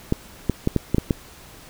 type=clicks; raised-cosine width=3 ms; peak=-5 dBFS; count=7; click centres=0.124 / 0.497 / 0.674 / 0.763 / 0.946 / 0.983 / 1.108 s; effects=pink hiss -45 dBFS RMS until 1.69 s